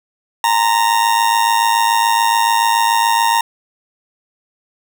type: tone with amplitude modulation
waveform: 40% pulse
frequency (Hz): 925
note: A#5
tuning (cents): -14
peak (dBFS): -8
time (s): 0.44-3.41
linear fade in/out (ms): 2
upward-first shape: sine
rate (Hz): 107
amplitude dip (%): 65
effects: none